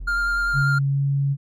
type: tone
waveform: triangle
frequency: 43.81 Hz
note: F1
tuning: 6 cents sharp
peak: -27 dBFS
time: 0-0.62 s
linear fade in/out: 10 ms
type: tone with vibrato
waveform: triangle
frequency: 1400 Hz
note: F6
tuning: 4 cents sharp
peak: -18 dBFS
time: 0.07-0.79 s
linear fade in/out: 10 ms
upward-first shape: sine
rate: 10 Hz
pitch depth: 13 cents each way
type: tone with pitch glide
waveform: sine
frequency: 138.59 to 139.55 Hz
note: C#3 to C#3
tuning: 0 to +12 cents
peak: -18 dBFS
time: 0.53-1.37 s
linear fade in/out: 50 ms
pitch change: +12 cents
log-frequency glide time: 0.9-1 s
effects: none